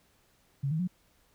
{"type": "tone with pitch steps", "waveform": "sine", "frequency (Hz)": [138.59, 158.28, 180.77], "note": ["C#3", "D#3", "F#3"], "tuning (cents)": [0, 30, -40], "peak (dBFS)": -27, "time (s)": [0.63, 0.876], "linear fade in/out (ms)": 10, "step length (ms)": 82, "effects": ["pink hiss -67 dBFS RMS until 1.34 s"]}